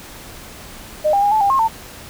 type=tone with pitch steps; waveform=sine; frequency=611 / 801 / 816 / 867 / 800 / 1072 / 897 Hz; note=D#5 / G5 / G#5 / A5 / G5 / C6 / A5; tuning=-32 / +37 / -31 / -26 / +35 / +42 / +33 cents; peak=-12 dBFS; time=1.04-1.684 s; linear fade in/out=20 ms; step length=92 ms; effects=pink hiss -37 dBFS RMS until 2.09 s